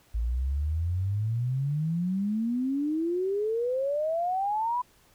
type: exponential sweep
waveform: sine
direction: up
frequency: 54.5 to 1004 Hz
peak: -25 dBFS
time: 0.14-4.82 s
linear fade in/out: 10 ms
effects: pink hiss -61 dBFS RMS until 5.14 s